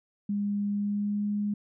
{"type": "tone with pitch glide", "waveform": "sine", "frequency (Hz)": [203.7, 206.4], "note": ["G#3", "G#3"], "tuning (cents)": [-33, -10], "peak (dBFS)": -26, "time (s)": [0.29, 1.54], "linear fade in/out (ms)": 5, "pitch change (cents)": 23, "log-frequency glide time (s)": [0.71, 1.25], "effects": []}